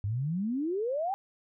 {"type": "exponential sweep", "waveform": "sine", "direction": "up", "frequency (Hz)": [96.1, 813], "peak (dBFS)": -28, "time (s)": [0.04, 1.14], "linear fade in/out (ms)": 0, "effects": []}